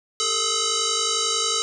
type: tone with frequency modulation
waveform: sine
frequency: 1260 Hz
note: D#6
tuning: 21 cents sharp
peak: -20 dBFS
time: 0.2-1.62 s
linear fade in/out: 0 ms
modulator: 857 Hz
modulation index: 7.5
effects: none